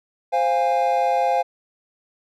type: chord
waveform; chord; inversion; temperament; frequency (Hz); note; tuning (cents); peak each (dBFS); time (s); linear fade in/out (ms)
triangle; F minor; second; equal with one note detuned; 523.3 / 698.5 / 818.2; C5 / F5 / Ab5; 0 / 0 / -26; -21 / -19 / -19; 0.32-1.43; 20
effects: none